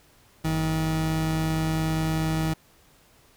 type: tone pair together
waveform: 30% pulse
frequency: 47.24 / 159 Hz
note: F#1 / D#3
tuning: +37 / +38 cents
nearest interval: octave + major sixth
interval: 2101 cents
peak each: -30 / -21 dBFS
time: 0.44-2.54 s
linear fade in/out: 10 ms
effects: pink hiss -58 dBFS RMS until 3.36 s